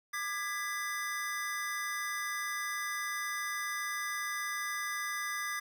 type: chord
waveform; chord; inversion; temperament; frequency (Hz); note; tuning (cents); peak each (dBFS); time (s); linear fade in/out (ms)
square; G# diminished; second; just; 1196.1 / 1661.2 / 1993.5; D6 / G#6 / B6; +31 / 0 / +16; -40 / -40 / -39; 0.13-5.6; 10
effects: none